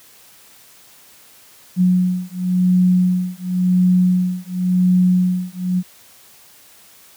sine beating tone pair, 181.4 / 182.33 Hz, F#3 / F#3, -34 / -25 cents, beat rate 0.93 Hz, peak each -16 dBFS, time 1.76-5.83 s, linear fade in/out 50 ms, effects white hiss -47 dBFS RMS until 7.16 s + high-pass 60 Hz 12 dB/octave

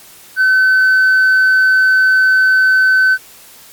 sine tone with tanh clipping, 1523 Hz, F#6, 50 cents sharp, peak -8 dBFS, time 0.36-3.18 s, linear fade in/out 50 ms, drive 1 dB, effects white hiss -40 dBFS RMS until 3.72 s + Opus 48 kbps

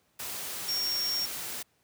sine tone in noise, 5540 Hz, F8, 15 cents flat, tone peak -28 dBFS, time 0.68-1.26 s, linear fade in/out 10 ms, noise white, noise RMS -37 dBFS, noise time 0.19-1.63 s, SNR +6 dB, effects pink hiss -70 dBFS RMS until 1.83 s + high-pass 80 Hz 12 dB/octave

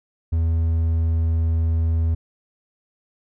triangle tone, 81.8 Hz, E2, 13 cents flat, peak -15 dBFS, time 0.32-2.15 s, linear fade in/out 10 ms, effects none

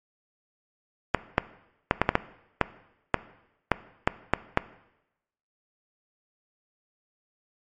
clicks, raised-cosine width 0.5 ms, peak -3 dBFS, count 12, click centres 1.147 / 1.381 / 1.911 / 2.016 / 2.091 / 2.154 / 2.613 / 3.143 / 3.717 / 4.075 / 4.336 / 4.574 s, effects noise-tail reverb RT60 0.9 s tail -17 dB re dry + MP3 48 kbps

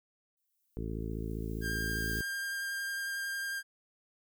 violet noise with exponential growth, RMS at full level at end -43 dBFS, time 0.37-2.21 s, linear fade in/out 2 ms, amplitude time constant 400 ms
harmonic tone, 55 Hz, A1, in tune, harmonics 1 / 2 / 3 / 4 / 5 / 6 / 7 / 8, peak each -38 / -41 / -43 / -44 / -45 / -46 / -46 / -47 dBFS, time 0.77-2.21 s, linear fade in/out 0 ms
45% pulse tone with vibrato, 1601 Hz, G6, 36 cents sharp, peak -34 dBFS, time 1.61-3.63 s, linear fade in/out 50 ms, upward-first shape triangle, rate 11 Hz, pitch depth 13 cents each way
effects none

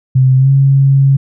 sine tone with pitch glide, 130.4 to 136.88 Hz, C3 to C#3, -5 to -22 cents, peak -5 dBFS, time 0.15-1.17 s, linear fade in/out 10 ms, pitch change +83 cents, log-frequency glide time 0.37-0.5 s, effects none

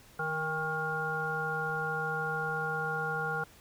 harmonic tone with a mistuned harmonic, 156.7 Hz, D#3, 13 cents sharp, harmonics 1 / 3 / 5 / 7 / 9, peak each -39 / -38 / -37 / -42 / -33 dBFS, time 0.19-3.44 s, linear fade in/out 5 ms, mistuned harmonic 5, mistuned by +38 cents, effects pink hiss -57 dBFS RMS until 3.6 s

